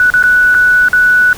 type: tone with dropouts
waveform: sine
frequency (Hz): 1480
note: F#6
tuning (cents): 0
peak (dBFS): -5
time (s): 0-1.33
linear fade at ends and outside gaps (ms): 1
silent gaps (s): 0.102-0.138 / 0.227-0.238 / 0.544-0.548 / 0.885-0.931
effects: pink hiss -30 dBFS RMS until 1.37 s